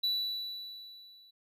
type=tone with level ramp; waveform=triangle; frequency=3951 Hz; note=B7; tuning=in tune; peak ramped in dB=-25 to -55 dBFS; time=0.03-1.31 s; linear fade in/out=10 ms; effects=none